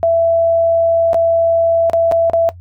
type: tone with dropouts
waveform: sine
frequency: 666 Hz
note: E5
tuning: 18 cents sharp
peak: -9 dBFS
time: 0.03-2.49 s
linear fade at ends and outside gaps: 0 ms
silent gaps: 1.132-1.144 / 1.898-1.933 / 2.114-2.121 / 2.298-2.334 s
effects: noise-tail reverb RT60 0.1 s tail -17 dB re dry + added 88 Hz sine -33 dBFS peak until 2.6 s